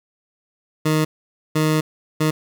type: tone bursts at uneven times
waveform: 20% pulse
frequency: 155.56 Hz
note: D#3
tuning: in tune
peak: -11 dBFS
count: 3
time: 0.85-1.05 / 1.55-1.81 / 2.2-2.31 s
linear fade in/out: 10 ms
effects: none